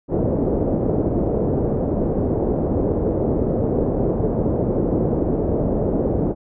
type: low-pass noise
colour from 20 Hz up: white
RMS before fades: -20 dBFS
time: 0.08-6.35 s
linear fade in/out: 50 ms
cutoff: 510 Hz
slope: 24 dB/octave
effects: none